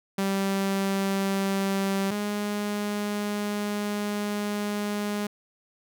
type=tone pair in turn; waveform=sawtooth; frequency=195.3 / 206.7 Hz; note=G3 / G#3; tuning=-6 / -8 cents; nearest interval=minor second; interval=98 cents; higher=second; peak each=-20 / -23 dBFS; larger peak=first; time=0.18-2.11 / 2.11-5.27 s; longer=second; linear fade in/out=5 ms; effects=none